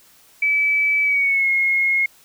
sine tone with pitch glide, 2300 to 2158 Hz, D7 to C#7, -37 to -47 cents, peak -15 dBFS, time 0.42-2.06 s, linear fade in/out 5 ms, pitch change -110 cents, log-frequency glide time 1.03-1.49 s, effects white hiss -52 dBFS RMS until 2.24 s

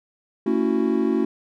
triangle chord, F# minor seventh, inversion first, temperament equal with one note detuned, 225.1 / 277.2 / 329.6 / 370 Hz, A3 / C#4 / E4 / F#4, +40 / 0 / 0 / 0 cents, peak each -22 dBFS, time 0.46-1.25 s, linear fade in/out 5 ms, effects none

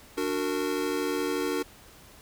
square chord, D augmented, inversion none, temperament just, 293.7 / 367.1 / 458.9 Hz, D4 / F#4 / A#4, 0 / -14 / -27 cents, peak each -32 dBFS, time 0.17-1.63 s, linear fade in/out 10 ms, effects pink hiss -52 dBFS RMS until 2.21 s

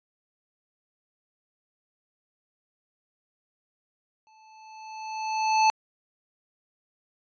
square tone with exponential growth, 874 Hz, A5, 12 cents flat, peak -17 dBFS, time 4.27-5.7 s, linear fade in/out 0 ms, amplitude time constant 310 ms, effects resampled to 16000 Hz

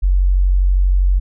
sine tone, 46.25 Hz, F#1, in tune, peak -10 dBFS, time 0.02-1.2 s, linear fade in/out 20 ms, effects none

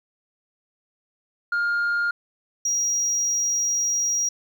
sine tone pair in turn, 1411 / 5716 Hz, F6 / F8, +17 / +39 cents, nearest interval 2 octaves, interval 2422 cents, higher second, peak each -18 dBFS, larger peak neither, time 1.52-2.11 / 2.65-4.29 s, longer second, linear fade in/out 5 ms, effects tanh soft clip ceiling -19 dBFS + 10-bit

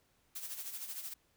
blue noise with tremolo, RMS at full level -41 dBFS, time 0.35-1.14 s, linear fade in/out 10 ms, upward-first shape sine, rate 13 Hz, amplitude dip 60%, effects pink hiss -73 dBFS RMS until 1.36 s

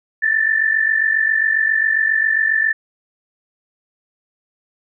sine tone pair together, 1760 / 1807.4 Hz, A6 / A6, 0 / +46 cents, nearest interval unison, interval 46 cents, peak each -15 / -19 dBFS, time 0.22-2.73 s, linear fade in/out 10 ms, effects none

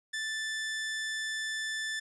sawtooth tone, 1760 Hz, A6, in tune, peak -29 dBFS, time 0.13-2 s, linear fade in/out 10 ms, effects resampled to 22050 Hz + 11-bit

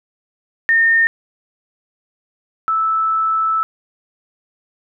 sine tone pair in turn, 1825 / 1313 Hz, A#6 / E6, -37 / -7 cents, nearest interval tritone, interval 570 cents, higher first, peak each -10 / -14 dBFS, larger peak first, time 0.69-1.07 / 2.68-3.63 s, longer second, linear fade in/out 0 ms, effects none

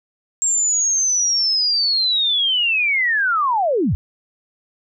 sine linear sweep, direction down, 7510 to 60.6 Hz, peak -15 dBFS, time 0.42-3.95 s, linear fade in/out 0 ms, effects none

